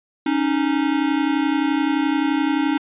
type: tone pair together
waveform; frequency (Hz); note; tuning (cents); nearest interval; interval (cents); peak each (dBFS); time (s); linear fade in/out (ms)
square; 277.2 / 308.8; C#4 / D#4; 0 / -13; major second; 187; -21; 0.26-2.78; 5
effects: resampled to 8000 Hz